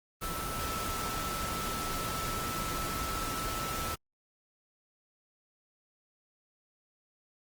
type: tone in noise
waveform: sine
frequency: 1318.5 Hz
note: E6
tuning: in tune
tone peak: -37 dBFS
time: 0.21-3.96 s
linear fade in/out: 20 ms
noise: pink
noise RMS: -36 dBFS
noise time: 0.21-3.96 s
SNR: -4 dB
effects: Opus 24 kbps